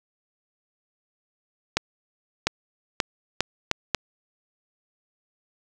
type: accelerating click train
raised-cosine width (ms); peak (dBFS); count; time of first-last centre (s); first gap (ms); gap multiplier
0.2; -3; 6; 1.77-3.947; 700; 0.76
effects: none